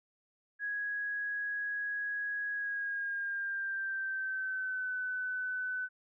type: tone with pitch glide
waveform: sine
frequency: 1661.2 to 1505.8 Hz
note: G#6 to F#6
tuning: 0 to +30 cents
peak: -33 dBFS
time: 0.59-5.89 s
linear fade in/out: 50 ms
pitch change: -170 cents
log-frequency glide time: 2.52-4.93 s
effects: none